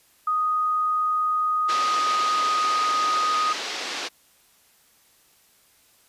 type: tone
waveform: sine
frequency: 1244.5 Hz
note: D#6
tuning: in tune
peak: -20 dBFS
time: 0.27-3.53 s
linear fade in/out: 5 ms
type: band-pass noise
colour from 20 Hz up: white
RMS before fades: -31 dBFS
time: 1.68-4.09 s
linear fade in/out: 20 ms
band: 270 to 5300 Hz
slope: 24 dB/octave
effects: white hiss -59 dBFS RMS until 6.08 s + resampled to 32000 Hz